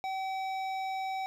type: tone with hard clipping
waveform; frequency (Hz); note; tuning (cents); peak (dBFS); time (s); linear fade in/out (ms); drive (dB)
sine; 765; G5; -42; -34; 0.04-1.26; 0; 12
effects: none